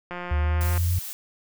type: click train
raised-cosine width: 0.5 ms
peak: -19 dBFS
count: 119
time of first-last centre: 0.11-0.777 s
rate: 177 Hz
type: exponential sweep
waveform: sine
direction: up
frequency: 72.8 to 90.6 Hz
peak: -20 dBFS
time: 0.31-0.99 s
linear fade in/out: 5 ms
type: noise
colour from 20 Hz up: blue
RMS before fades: -35 dBFS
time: 0.61-1.13 s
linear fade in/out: 0 ms
effects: none